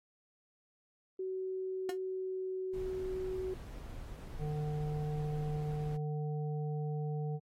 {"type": "tone with pitch glide", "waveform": "sine", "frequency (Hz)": [376.1, 373.7], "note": ["F#4", "F#4"], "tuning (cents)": [28, 17], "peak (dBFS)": -35, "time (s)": [1.19, 3.54], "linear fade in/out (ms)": 5, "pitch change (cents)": -11, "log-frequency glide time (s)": [1.74, 3.29]}
{"type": "tone with exponential decay", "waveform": "30% pulse", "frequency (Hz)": 360, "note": "F#4", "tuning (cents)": -47, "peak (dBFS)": -30, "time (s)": [1.89, 1.98], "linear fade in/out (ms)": 2, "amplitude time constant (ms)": 19}
{"type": "noise", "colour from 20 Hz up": "brown", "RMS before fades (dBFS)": -45, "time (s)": [2.73, 5.97], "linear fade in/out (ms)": 10}
{"type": "harmonic tone", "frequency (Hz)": 150, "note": "D3", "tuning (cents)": 37, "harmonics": [1, 3, 5], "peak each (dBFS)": [-34, -43, -48], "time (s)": [4.38, 7.4], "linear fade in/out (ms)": 50}
{"effects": ["AAC 48 kbps"]}